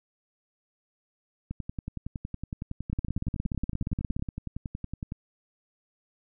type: two click trains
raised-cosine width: 5 ms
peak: -17 / -21 dBFS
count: 23 / 40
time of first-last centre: 2.93-4.224 / 1.51-5.121 s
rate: 17 / 10.8 Hz
effects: none